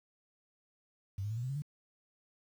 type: tone with pitch steps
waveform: sine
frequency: 97.4 / 104.39 / 111.88 / 119.91 / 128.52 / 137.74 / 147.63 Hz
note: G2 / G#2 / A2 / A#2 / C3 / C#3 / D3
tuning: -11 / +9 / +29 / +49 / -31 / -11 / +9 cents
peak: -34 dBFS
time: 1.18-1.621 s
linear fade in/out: 5 ms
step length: 63 ms
effects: 10-bit

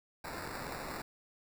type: noise with sample-and-hold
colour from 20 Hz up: white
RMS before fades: -42 dBFS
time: 0.24-1.02 s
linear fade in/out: 5 ms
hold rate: 3150 Hz
effects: none

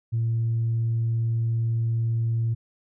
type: tone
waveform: sine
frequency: 114.7 Hz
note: A#2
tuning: 28 cents flat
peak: -20 dBFS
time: 0.12-2.55 s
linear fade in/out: 20 ms
effects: tanh soft clip ceiling -18 dBFS

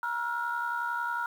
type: tone cluster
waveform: sine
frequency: 950 / 1358 / 1429 Hz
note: A#5 / F6 / F6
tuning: +33 / -49 / +39 cents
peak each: -32 / -35 / -32 dBFS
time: 0.03-1.26 s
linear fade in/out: 2 ms
effects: tanh soft clip ceiling -21 dBFS + 9-bit

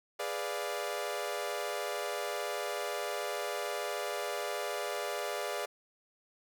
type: chord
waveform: sawtooth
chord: G# diminished seventh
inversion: none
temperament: equal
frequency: 415.3 / 493.9 / 587.3 / 698.5 Hz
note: G#4 / B4 / D5 / F5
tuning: 0 / 0 / 0 / 0 cents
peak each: -36 / -37 / -34 / -37 dBFS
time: 0.19-5.66 s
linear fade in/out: 10 ms
effects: none

